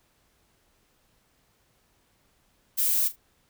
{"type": "noise with echo", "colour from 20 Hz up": "violet", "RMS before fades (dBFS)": -24, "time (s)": [2.77, 3.09], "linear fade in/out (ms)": 20, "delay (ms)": 37, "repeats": 2, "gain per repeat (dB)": -14, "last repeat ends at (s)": 3.164, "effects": ["pink hiss -67 dBFS RMS until 3.49 s"]}